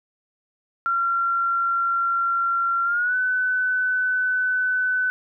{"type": "tone with pitch glide", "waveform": "sine", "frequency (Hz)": [1372, 1504.8], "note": ["F6", "F#6"], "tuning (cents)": [-31, 29], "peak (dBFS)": -19, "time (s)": [0.86, 5.1], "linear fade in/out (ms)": 0, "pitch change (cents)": 160, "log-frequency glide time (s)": [2.84, 3.16], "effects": []}